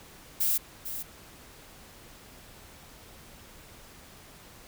violet noise with echo, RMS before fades -26 dBFS, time 0.4-0.58 s, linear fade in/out 10 ms, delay 450 ms, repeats 1, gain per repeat -10 dB, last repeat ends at 1.03 s, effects pink hiss -51 dBFS RMS until 4.67 s

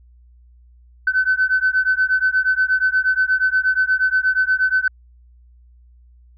sine beating tone pair, 1514 / 1522.4 Hz, F#6 / F#6, +39 / +49 cents, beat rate 8.4 Hz, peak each -17 dBFS, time 1.07-4.88 s, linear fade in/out 5 ms, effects tanh soft clip ceiling -8 dBFS + added 60 Hz sine -46 dBFS peak until 6.37 s

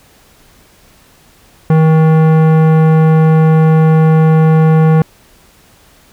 sine tone with tanh clipping, 158.7 Hz, D#3, 35 cents sharp, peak -7 dBFS, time 1.7-5.02 s, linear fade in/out 2 ms, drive 17 dB, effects pink hiss -46 dBFS RMS until 6.12 s

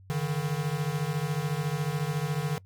square beating tone pair, 142.9 / 156.9 Hz, D3 / D#3, -47 / +15 cents, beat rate 14 Hz, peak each -31 dBFS, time 0.1-2.58 s, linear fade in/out 0 ms, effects noise-tail reverb RT60 0.1 s tail -24 dB re dry + added 95 Hz sine -50 dBFS peak until 2.65 s

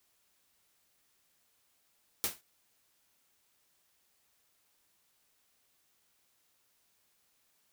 white noise with exponential decay, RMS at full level -28 dBFS, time 2.24-2.41 s, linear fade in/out 0 ms, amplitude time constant 36 ms, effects white hiss -73 dBFS RMS until 7.72 s

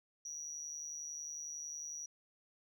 sine tone with amplitude modulation, 5800 Hz, F#8, 35 cents flat, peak -37 dBFS, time 0.25-2.06 s, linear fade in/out 5 ms, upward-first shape sine, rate 151 Hz, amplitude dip 85%, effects tanh soft clip ceiling -37 dBFS

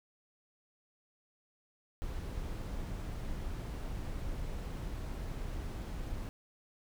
brown noise, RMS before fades -39 dBFS, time 2.02-6.29 s, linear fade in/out 0 ms, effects none

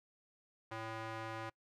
square tone with band-pass filter, 111.8 Hz, A2, 28 cents sharp, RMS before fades -44 dBFS, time 0.71-1.5 s, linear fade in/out 10 ms, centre 1200 Hz, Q 0.81, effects noise-tail reverb RT60 0.1 s tail -25 dB re dry

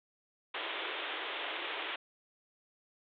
white band-pass noise, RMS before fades -39 dBFS, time 0.54-1.96 s, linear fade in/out 5 ms, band 300 to 3600 Hz, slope 96 dB/octave, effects none

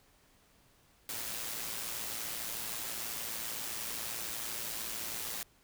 white noise with amplitude modulation, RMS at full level -37 dBFS, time 1.09-5.43 s, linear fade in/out 2 ms, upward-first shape sine, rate 113 Hz, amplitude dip 45%, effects pink hiss -66 dBFS RMS until 5.63 s

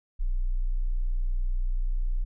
sine tone, 30.44 Hz, B0, 24 cents flat, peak -23 dBFS, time 0.19-2.25 s, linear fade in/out 20 ms, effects none

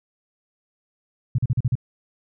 sine tone bursts, 123.47 Hz, B2, in tune, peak -16 dBFS, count 6, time 1.35-1.754 s, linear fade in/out 5 ms, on 34 ms, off 40 ms, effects none

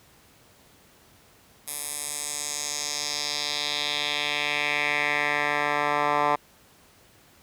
10% pulse tone with band-pass filter sweep, 146.83 Hz, D3, in tune, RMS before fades -27 dBFS, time 1.67-6.36 s, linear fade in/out 10 ms, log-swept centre 11000 to 1100 Hz, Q 2.3, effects pink hiss -56 dBFS RMS until 7.42 s + high-pass 60 Hz 12 dB/octave

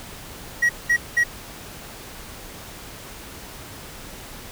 triangle tone bursts, 1908 Hz, A#6, 40 cents sharp, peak -13 dBFS, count 3, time 0.62-1.239 s, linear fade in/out 10 ms, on 73 ms, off 200 ms, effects pink hiss -39 dBFS RMS until 4.51 s

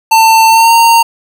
square tone with pitch glide, 895 to 921.8 Hz, A5 to A#5, +29 to -20 cents, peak -4 dBFS, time 0.11-1.03 s, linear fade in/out 10 ms, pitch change +51 cents, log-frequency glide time 0.48-0.73 s, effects none

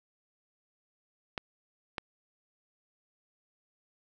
clicks, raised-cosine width 0.3 ms, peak -17 dBFS, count 2, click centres 1.378 / 1.982 s, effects none

